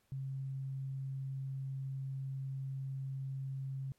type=tone; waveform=sine; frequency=134.6 Hz; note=C3; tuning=49 cents sharp; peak=-37 dBFS; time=0.12-3.92 s; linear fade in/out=0 ms; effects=pink hiss -75 dBFS RMS until 3.98 s + MP3 64 kbps